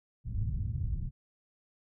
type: low-pass noise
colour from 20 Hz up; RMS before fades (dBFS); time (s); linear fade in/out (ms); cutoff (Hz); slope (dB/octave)
white; -33; 0.24-1.11; 50; 120; 24
effects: none